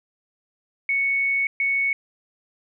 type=tone bursts at uneven times; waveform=sine; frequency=2217 Hz; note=C#7; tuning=in tune; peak=-19 dBFS; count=2; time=0.89-1.47 / 1.6-1.93 s; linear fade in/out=2 ms; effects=none